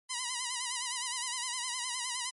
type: tone with vibrato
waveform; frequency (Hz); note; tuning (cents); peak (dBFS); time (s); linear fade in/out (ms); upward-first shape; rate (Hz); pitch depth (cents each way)
5% pulse; 991; B5; +6; -21; 0.09-2.31; 20; sine; 9.7; 79
effects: MP3 48 kbps